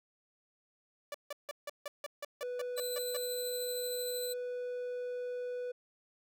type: tone bursts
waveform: sawtooth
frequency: 581 Hz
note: D5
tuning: 19 cents flat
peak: -34 dBFS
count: 12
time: 1.12-3.168 s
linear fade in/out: 2 ms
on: 24 ms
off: 160 ms
type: tone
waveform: triangle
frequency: 493.9 Hz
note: B4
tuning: in tune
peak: -34 dBFS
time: 2.42-5.72 s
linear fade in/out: 10 ms
type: tone with tremolo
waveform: 15% pulse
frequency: 4027 Hz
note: B7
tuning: 33 cents sharp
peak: -31 dBFS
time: 2.76-4.34 s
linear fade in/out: 20 ms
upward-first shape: sine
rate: 13 Hz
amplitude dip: 25%
effects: none